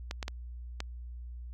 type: clicks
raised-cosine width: 0.2 ms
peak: -18 dBFS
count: 4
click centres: 0.111 / 0.228 / 0.281 / 0.804 s
effects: added 60 Hz sine -40 dBFS peak until 1.53 s